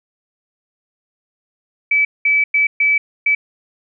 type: tone bursts at uneven times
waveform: sine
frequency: 2300 Hz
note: D7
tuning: 37 cents flat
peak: -11 dBFS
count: 5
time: 1.91-2.05 / 2.25-2.44 / 2.54-2.67 / 2.8-2.98 / 3.26-3.35 s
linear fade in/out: 5 ms
effects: none